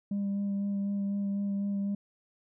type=tone with vibrato; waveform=sine; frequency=200 Hz; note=G3; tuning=35 cents sharp; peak=-26 dBFS; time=0.11-1.95 s; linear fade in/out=5 ms; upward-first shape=sine; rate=4 Hz; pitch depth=14 cents each way; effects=tanh soft clip ceiling -27 dBFS